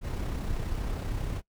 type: noise with amplitude modulation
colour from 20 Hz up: brown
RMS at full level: -30 dBFS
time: 0.01-1.42 s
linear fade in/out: 50 ms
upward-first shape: sine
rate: 32.7 Hz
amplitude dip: 35%
effects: noise-tail reverb RT60 0.1 s tail -21 dB re dry